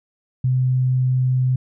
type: tone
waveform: sine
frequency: 128.2 Hz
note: C3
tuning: 35 cents flat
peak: -15 dBFS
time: 0.44-1.56 s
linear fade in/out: 5 ms
effects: none